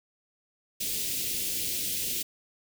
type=band-stop noise; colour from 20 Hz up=white; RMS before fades=-31 dBFS; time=0.8-2.23 s; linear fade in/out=10 ms; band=450 to 2500 Hz; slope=24 dB/octave; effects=none